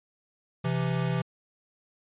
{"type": "tone pair together", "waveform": "square", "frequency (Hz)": [130.9, 167.52], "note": ["C3", "E3"], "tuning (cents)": [1, 28], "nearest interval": "major third", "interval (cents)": 427, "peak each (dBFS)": [-29, -29], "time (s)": [0.64, 1.22], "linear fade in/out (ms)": 10, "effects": ["resampled to 8000 Hz"]}